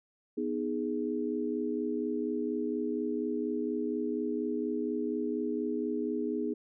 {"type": "chord", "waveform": "sine", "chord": "G# minor", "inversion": "first", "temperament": "equal", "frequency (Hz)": [246.9, 311.1, 415.3], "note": ["B3", "D#4", "G#4"], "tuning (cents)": [0, 0, 0], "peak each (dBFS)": -34, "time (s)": [0.37, 6.54], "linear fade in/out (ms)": 10, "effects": []}